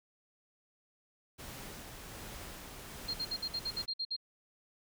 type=noise with tremolo; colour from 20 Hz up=pink; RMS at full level=-46 dBFS; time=1.38-3.86 s; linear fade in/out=20 ms; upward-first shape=sine; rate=1.3 Hz; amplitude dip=25%
type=tone bursts; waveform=sine; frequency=4211 Hz; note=C8; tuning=10 cents sharp; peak=-33 dBFS; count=10; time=3.08-4.165 s; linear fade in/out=10 ms; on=59 ms; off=55 ms
effects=none